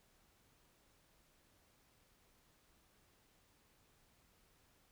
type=silence; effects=pink hiss -72 dBFS RMS until 4.91 s